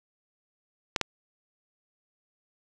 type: clicks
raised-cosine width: 0.2 ms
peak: -8 dBFS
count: 2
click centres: 0.962 / 1.013 s
effects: none